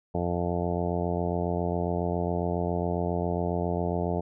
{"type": "harmonic tone", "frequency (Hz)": 87.31, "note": "F2", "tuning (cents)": 0, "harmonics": [1, 2, 3, 4, 5, 6, 7, 8, 9, 10], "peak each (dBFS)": [-32, -31, -37, -35, -33, -40, -35, -35, -41, -41], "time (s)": [0.14, 4.21], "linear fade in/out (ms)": 10, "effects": []}